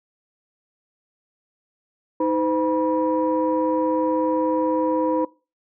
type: tone cluster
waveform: sine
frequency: 315.1 / 510 / 969 Hz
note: D#4 / C5 / B5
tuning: +22 / -44 / -33 cents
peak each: -21 / -22 / -24 dBFS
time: 2.2-5.25 s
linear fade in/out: 5 ms
effects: noise-tail reverb RT60 0.3 s tail -21 dB re dry + tanh soft clip ceiling -10 dBFS